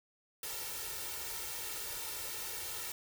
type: noise with comb filter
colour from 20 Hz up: white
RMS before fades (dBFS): -41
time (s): 0.43-2.92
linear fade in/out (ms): 2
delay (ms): 2.2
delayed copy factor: +0.8
effects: none